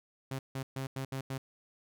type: tone bursts at uneven times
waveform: sawtooth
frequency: 133.8 Hz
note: C3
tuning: 39 cents sharp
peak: -31 dBFS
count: 6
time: 0.31-0.39 / 0.55-0.63 / 0.76-0.87 / 0.96-1.05 / 1.12-1.21 / 1.3-1.38 s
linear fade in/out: 5 ms
effects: none